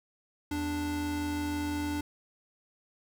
square tone pair together, 82.42 / 293.7 Hz, E2 / D4, 0 / 0 cents, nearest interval octave + minor seventh, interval 2200 cents, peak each -38 / -32 dBFS, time 0.51-2.01 s, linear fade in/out 5 ms, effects none

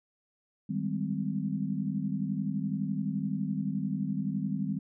sine chord, Ab major seventh, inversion second, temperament equal with one note detuned, 155.56 / 196 / 207.7 / 258 Hz, Eb3 / G3 / Ab3 / C4, 0 / 0 / 0 / -24 cents, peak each -35 / -32 / -36 / -36 dBFS, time 0.69-4.79 s, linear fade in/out 10 ms, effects none

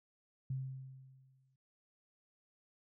sine tone with exponential decay, 132.1 Hz, C3, 17 cents sharp, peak -34 dBFS, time 0.5-1.56 s, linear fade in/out 5 ms, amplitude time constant 230 ms, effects none

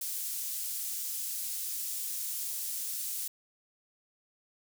pink high-pass noise, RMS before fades -36 dBFS, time 0.01-3.28 s, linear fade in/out 5 ms, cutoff 8400 Hz, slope 12 dB/octave, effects none

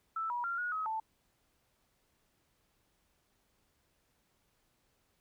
sine tone with pitch steps, 1321 / 965 / 1383 / 1450 / 1274 / 882 Hz, E6 / B5 / F6 / F#6 / D#6 / A5, +3 / -40 / -17 / -35 / +41 / +4 cents, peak -33 dBFS, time 0.16-1 s, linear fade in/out 5 ms, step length 140 ms, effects pink hiss -75 dBFS RMS until 5.2 s

